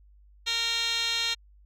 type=tone with band-pass filter; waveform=10% pulse; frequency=462.2 Hz; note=A#4; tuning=15 cents flat; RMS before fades=-28 dBFS; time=0.46-1.35 s; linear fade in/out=20 ms; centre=4100 Hz; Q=8.7; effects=added 50 Hz sine -53 dBFS peak until 1.65 s